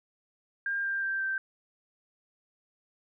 sine tone with pitch steps, 1603 / 1589.2 / 1575.5 / 1561.9 Hz, G6 / G6 / G6 / G6, +38 / +23 / +8 / -7 cents, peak -28 dBFS, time 0.66-1.38 s, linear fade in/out 2 ms, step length 180 ms, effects none

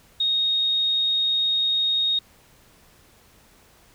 sine tone, 3729 Hz, A#7, in tune, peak -19 dBFS, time 0.2-2.19 s, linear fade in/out 5 ms, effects pink hiss -55 dBFS RMS until 3.94 s

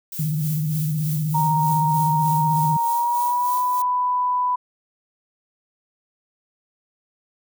violet noise with tremolo, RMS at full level -31 dBFS, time 0.12-3.82 s, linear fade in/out 2 ms, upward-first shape sine, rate 3.3 Hz, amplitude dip 55%
sine tone with vibrato, 153.8 Hz, D#3, 20 cents flat, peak -20 dBFS, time 0.19-2.77 s, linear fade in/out 5 ms, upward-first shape square, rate 16 Hz, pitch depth 61 cents each way
sine tone with pitch glide, 932.3 to 993.5 Hz, A#5 to B5, 0 to +10 cents, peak -18 dBFS, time 1.34-4.56 s, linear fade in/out 10 ms, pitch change +110 cents, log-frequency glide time 2.84-3.57 s
effects none

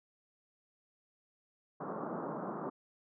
pink band-pass noise, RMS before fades -40 dBFS, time 1.8-2.7 s, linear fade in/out 10 ms, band 160 to 1300 Hz, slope 48 dB/octave, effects none

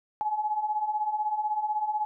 sine beating tone pair, 837 / 853 Hz, G#5 / G#5, +13 / +46 cents, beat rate 16 Hz, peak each -32 / -27 dBFS, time 0.21-2.05 s, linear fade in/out 0 ms, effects none

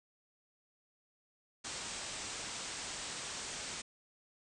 white low-pass noise, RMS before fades -43 dBFS, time 1.64-3.82 s, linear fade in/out 10 ms, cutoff 8700 Hz, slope 96 dB/octave, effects none

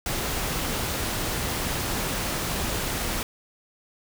pink noise, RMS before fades -28 dBFS, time 0.06-3.23 s, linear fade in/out 2 ms, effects none

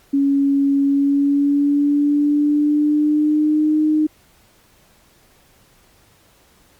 sine tone with pitch glide, 278.6 to 307.3 Hz, C#4 to D#4, +9 to -21 cents, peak -13 dBFS, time 0.13-4.07 s, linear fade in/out 10 ms, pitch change +170 cents, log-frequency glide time 0.84-3.79 s, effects pink hiss -54 dBFS RMS until 6.79 s + Opus 48 kbps

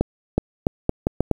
accelerating click train, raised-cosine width 2 ms, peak -4 dBFS, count 7, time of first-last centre 0.01-1.313 s, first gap 370 ms, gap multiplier 0.78, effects 7-bit

